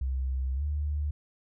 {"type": "tone with pitch glide", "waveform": "sine", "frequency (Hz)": [65.4, 73.83], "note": ["C2", "D2"], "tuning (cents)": [0, 10], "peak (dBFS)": -27, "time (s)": [0.01, 1.11], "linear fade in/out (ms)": 5, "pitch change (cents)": 210, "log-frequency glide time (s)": [0.55, 0.63], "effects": []}